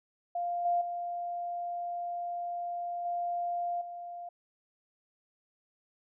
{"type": "tone with level steps", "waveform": "sine", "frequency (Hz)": 698.5, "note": "F5", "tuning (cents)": 0, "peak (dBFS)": [-30, -25, -33, -30, -39], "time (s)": [0.35, 4.29], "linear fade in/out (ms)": 5, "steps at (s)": [0.65, 0.81, 3.05, 3.81], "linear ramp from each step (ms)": 5, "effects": []}